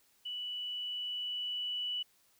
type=tone with level ramp; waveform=sine; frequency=2960 Hz; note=F#7; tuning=in tune; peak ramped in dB=-37 to -33 dBFS; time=0.25-2.03 s; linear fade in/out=10 ms; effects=white hiss -69 dBFS RMS until 2.39 s